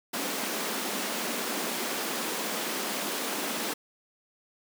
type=high-pass noise; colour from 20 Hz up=pink; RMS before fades=-32 dBFS; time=0.13-3.74 s; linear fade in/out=10 ms; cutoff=200 Hz; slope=48 dB/octave; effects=none